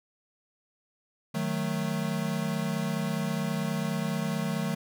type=chord; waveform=square; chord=D# diminished; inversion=none; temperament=equal; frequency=155.56 / 185 / 220 Hz; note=D#3 / F#3 / A3; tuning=0 / 0 / 0 cents; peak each=-33 dBFS; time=1.34-4.75 s; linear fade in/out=10 ms; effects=none